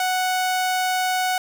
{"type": "tone", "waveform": "sawtooth", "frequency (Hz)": 740, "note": "F#5", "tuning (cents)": 0, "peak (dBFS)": -16, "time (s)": [0, 1.38], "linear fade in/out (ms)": 2, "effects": []}